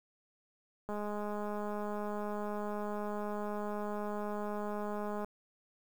click train, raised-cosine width 1 ms, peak -26 dBFS, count 907, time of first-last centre 0.89-5.246 s, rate 208 Hz, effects 9-bit

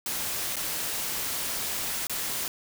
white noise with dropouts, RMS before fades -31 dBFS, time 0.06-2.48 s, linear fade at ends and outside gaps 2 ms, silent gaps 0.559-0.566 / 2.07-2.096 s, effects none

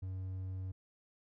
triangle tone, 93.8 Hz, F#2, 24 cents sharp, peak -36 dBFS, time 0.02-0.72 s, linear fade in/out 10 ms, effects none

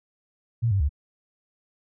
sine tone with pitch steps, 116.1 / 98.2 / 71.6 Hz, A#2 / G2 / D2, -7 / +4 / -43 cents, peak -19 dBFS, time 0.62-0.893 s, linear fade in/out 20 ms, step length 91 ms, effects none

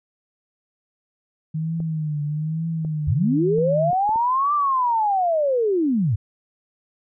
sine tone with vibrato, 155.56 Hz, D#3, in tune, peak -22 dBFS, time 1.54-3.91 s, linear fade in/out 10 ms, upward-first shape triangle, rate 1.1 Hz, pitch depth 110 cents each way
clicks, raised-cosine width 2 ms, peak -24 dBFS, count 6, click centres 1.803 / 2.849 / 3.584 / 3.931 / 4.092 / 4.159 s
sine linear two-way sweep, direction up then down, 69.3 to 1191 to 90.1 Hz, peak -17 dBFS, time 3.07-6.16 s, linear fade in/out 10 ms, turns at 4.54 s
effects none

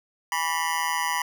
25% pulse tone with amplitude modulation, 982 Hz, B5, 10 cents flat, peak -16 dBFS, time 0.32-1.22 s, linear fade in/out 2 ms, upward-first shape sine, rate 161 Hz, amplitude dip 95%, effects none

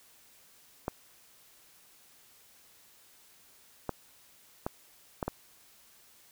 clicks, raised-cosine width 1 ms, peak -17 dBFS, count 5, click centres 0.881 / 3.893 / 4.665 / 5.228 / 5.28 s, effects white hiss -60 dBFS RMS until 6.31 s

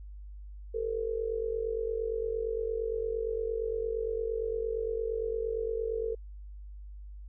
sine tone with amplitude modulation, 451.4 Hz, A4, 44 cents sharp, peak -26 dBFS, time 0.74-6.15 s, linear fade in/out 10 ms, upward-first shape sine, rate 48.7 Hz, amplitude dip 80%, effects added 50 Hz sine -42 dBFS peak until 7.28 s

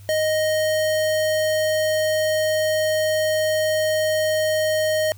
square tone, 622.3 Hz, D#5, in tune, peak -19 dBFS, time 0.09-5.12 s, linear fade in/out 0 ms, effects added 99 Hz sine -40 dBFS peak until 5.17 s + white hiss -53 dBFS RMS until 5.17 s

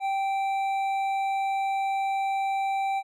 sine tone with hard clipping, 781 Hz, G5, 7 cents flat, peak -26 dBFS, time 0-3.03 s, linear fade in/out 50 ms, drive 7 dB, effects none

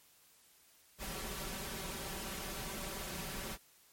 pink noise with comb filter, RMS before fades -42 dBFS, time 0.98-3.58 s, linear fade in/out 50 ms, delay 5.2 ms, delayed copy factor +0.65, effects white hiss -65 dBFS RMS until 3.92 s + MP3 64 kbps

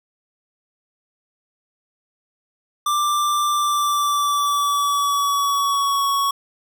square tone with pitch glide, 1181 to 1114.7 Hz, D6 to C#6, +9 to +9 cents, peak -18 dBFS, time 2.86-6.31 s, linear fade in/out 5 ms, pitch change -100 cents, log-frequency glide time 3.53-6.07 s, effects none

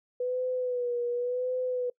sine tone with vibrato, 493.9 Hz, B4, in tune, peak -27 dBFS, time 0.2-1.9 s, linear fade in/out 5 ms, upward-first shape sine, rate 0.91 Hz, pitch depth 48 cents each way, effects noise-tail reverb RT60 0.1 s tail -24 dB re dry

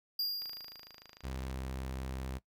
square tone with exponential decay, 4816 Hz, D8, 43 cents sharp, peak -30 dBFS, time 0.19-1.3 s, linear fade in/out 5 ms, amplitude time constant 240 ms
click train, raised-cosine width 0.2 ms, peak -33 dBFS, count 30, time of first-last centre 0.42-1.506 s, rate 26.7 Hz
sawtooth tone, 65.41 Hz, C2, in tune, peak -34 dBFS, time 1.23-2.39 s, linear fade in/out 20 ms
effects noise-tail reverb RT60 0.1 s tail -18 dB re dry

